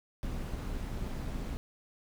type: noise with amplitude modulation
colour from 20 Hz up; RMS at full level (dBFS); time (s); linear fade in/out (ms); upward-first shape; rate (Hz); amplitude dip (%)
brown; -34; 0.23-1.57; 0; sine; 219; 55
effects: none